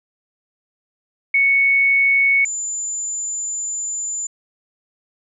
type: tone pair in turn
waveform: sine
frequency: 2217 / 7085 Hz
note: C#7 / A8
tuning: 0 / +11 cents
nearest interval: octave + minor sixth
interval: 2011 cents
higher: second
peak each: -12 / -22 dBFS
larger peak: first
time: 1.34-2.45 / 2.45-4.27 s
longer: second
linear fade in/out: 5 ms
effects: none